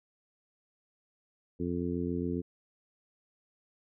harmonic tone, 87.31 Hz, F2, in tune, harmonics 1 / 2 / 3 / 4 / 5, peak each -39 / -36 / -34 / -37 / -39 dBFS, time 1.59-2.42 s, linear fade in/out 20 ms, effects none

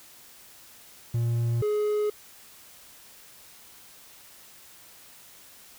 triangle tone pair in turn, 117.6 / 420.3 Hz, A#2 / G#4, +16 / +21 cents, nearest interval octave + minor seventh, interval 2205 cents, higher second, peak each -21 dBFS, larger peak neither, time 1.14-1.62 / 1.62-2.1 s, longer neither, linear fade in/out 5 ms, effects white hiss -51 dBFS RMS until 5.78 s

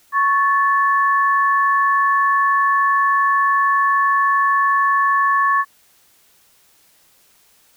sine tone pair together, 1108.7 / 1741.7 Hz, C#6 / A6, 0 / -18 cents, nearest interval minor sixth, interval 782 cents, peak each -14 / -19 dBFS, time 0.12-5.65 s, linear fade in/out 50 ms, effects white hiss -55 dBFS RMS until 7.76 s

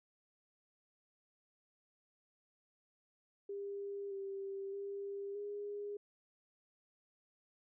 sine tone with pitch steps, 400.6 / 391.9 / 399 / 409.8 Hz, G4 / G4 / G4 / G#4, +38 / 0 / +31 / -23 cents, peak -40 dBFS, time 3.49-5.97 s, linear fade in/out 5 ms, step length 620 ms, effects none

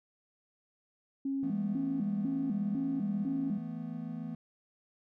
sine tone with vibrato, 234.7 Hz, A#3, 12 cents sharp, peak -30 dBFS, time 1.25-3.58 s, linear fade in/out 5 ms, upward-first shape square, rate 2 Hz, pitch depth 260 cents each way
triangle chord, E suspended fourth, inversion none, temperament equal, 164.81 / 220 / 246.9 Hz, E3 / A3 / B3, 0 / 0 / 0 cents, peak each -39 dBFS, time 1.43-4.35 s, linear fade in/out 2 ms
effects tanh soft clip ceiling -21 dBFS

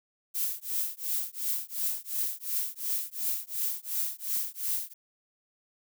violet noise with tremolo, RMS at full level -28 dBFS, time 0.34-4.94 s, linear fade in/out 20 ms, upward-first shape triangle, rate 2.8 Hz, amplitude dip 100%, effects none

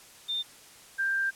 sine tone pair in turn, 3607 / 1583.7 Hz, A7 / G6, +42 / +17 cents, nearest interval octave + major second, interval 1425 cents, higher first, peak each -28 / -25 dBFS, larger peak second, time 0.28-0.43 / 0.98-1.31 s, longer second, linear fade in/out 20 ms, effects white hiss -52 dBFS RMS until 1.35 s + low-pass 11000 Hz 12 dB/octave

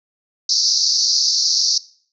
pink band-pass noise, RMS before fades -17 dBFS, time 0.49-1.78 s, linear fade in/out 5 ms, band 4300 to 6000 Hz, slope 96 dB/octave, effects noise-tail reverb RT60 0.5 s tail -20 dB re dry

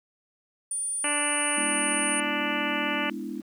sine tone, 9310 Hz, D9, 16 cents flat, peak -27 dBFS, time 0.71-2.2 s, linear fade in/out 2 ms
harmonic tone, 293.7 Hz, D4, in tune, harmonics 1 / 2 / 3 / 4 / 5 / 6 / 7 / 8 / 9 / 10, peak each -35 / -35 / -35 / -35 / -35 / -35 / -35 / -35 / -35 / -35 dBFS, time 1.04-3.1 s, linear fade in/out 2 ms
sine chord, E dominant seventh, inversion first, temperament equal, 207.7 / 246.9 / 293.7 / 329.6 Hz, G#3 / B3 / D4 / E4, 0 / 0 / 0 / 0 cents, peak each -37 dBFS, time 1.56-3.42 s, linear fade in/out 20 ms
effects 9-bit

